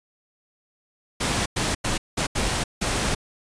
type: noise bursts at uneven times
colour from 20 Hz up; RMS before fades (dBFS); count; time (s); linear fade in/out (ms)
pink; -24; 6; 1.2-1.46 / 1.56-1.75 / 1.84-1.98 / 2.17-2.27 / 2.35-2.64 / 2.81-3.15; 10
effects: resampled to 22050 Hz